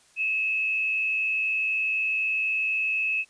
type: tone with frequency modulation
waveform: sine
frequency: 2588 Hz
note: E7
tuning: 32 cents flat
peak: -23 dBFS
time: 0.16-3.25 s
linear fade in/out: 50 ms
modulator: 104 Hz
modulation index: 0.47
effects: white hiss -59 dBFS RMS until 3.29 s + resampled to 22050 Hz